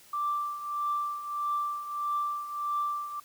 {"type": "tone with tremolo", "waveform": "sine", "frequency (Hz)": 1174.7, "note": "D6", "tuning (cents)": 0, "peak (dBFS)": -25, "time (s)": [0.13, 3.2], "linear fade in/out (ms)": 5, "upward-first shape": "triangle", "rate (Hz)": 1.6, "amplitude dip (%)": 75, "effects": ["tanh soft clip ceiling -21 dBFS", "white hiss -56 dBFS RMS until 3.24 s"]}